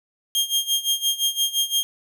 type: tone with tremolo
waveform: sawtooth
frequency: 3220 Hz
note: G7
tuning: 46 cents sharp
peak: -14 dBFS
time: 0.35-1.83 s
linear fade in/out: 0 ms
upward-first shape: sine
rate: 5.8 Hz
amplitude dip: 85%
effects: none